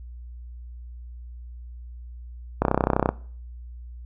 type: click train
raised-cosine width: 1 ms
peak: -5 dBFS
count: 16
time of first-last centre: 2.62-3.09 s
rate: 31.9 Hz
effects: noise-tail reverb RT60 0.5 s tail -21 dB re dry + added 60 Hz sine -37 dBFS peak until 4.05 s